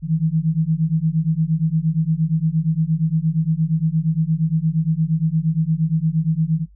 sine beating tone pair, 155.56 / 164.16 Hz, D#3 / E3, 0 / -7 cents, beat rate 8.6 Hz, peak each -19 dBFS, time 0.02-6.66 s, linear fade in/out 50 ms, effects noise-tail reverb RT60 0.1 s tail -17 dB re dry + added 50 Hz sine -45 dBFS peak until 6.75 s

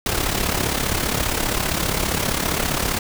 pink noise with amplitude modulation, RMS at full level -19 dBFS, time 0.06-2.99 s, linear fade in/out 2 ms, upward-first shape sine, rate 35.1 Hz, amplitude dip 65%, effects none

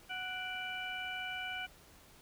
harmonic tone with a mistuned harmonic, 740 Hz, F#5, in tune, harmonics 1 / 2 / 3 / 4, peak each -45 / -42 / -43 / -44 dBFS, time 0.09-1.67 s, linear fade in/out 20 ms, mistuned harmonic 3, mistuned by +94 cents, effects pink hiss -60 dBFS RMS until 2.21 s

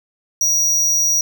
square tone, 5770 Hz, F#8, 44 cents flat, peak -14 dBFS, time 0.41-1.21 s, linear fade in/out 2 ms, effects none

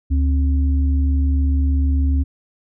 sine tone pair together, 71.9 / 267.1 Hz, D2 / C4, -36 / +36 cents, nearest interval octave + major seventh, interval 2272 cents, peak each -14 / -25 dBFS, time 0.1-2.24 s, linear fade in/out 20 ms, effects none

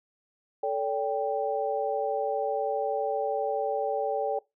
sine tone cluster, 439.7 / 572 / 787 Hz, A4 / D5 / G5, -1 / -46 / +7 cents, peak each -30 dBFS, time 0.63-4.39 s, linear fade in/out 5 ms, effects noise-tail reverb RT60 0.2 s tail -22 dB re dry

